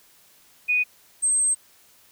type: tone pair in turn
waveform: sine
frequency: 2476 / 8328 Hz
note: D#7 / C9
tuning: -9 / -9 cents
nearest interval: octave + major sixth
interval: 2100 cents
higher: second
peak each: -18 dBFS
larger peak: neither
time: 0.68-0.84 / 1.22-1.55 s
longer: second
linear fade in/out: 20 ms
effects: white hiss -56 dBFS RMS until 2.11 s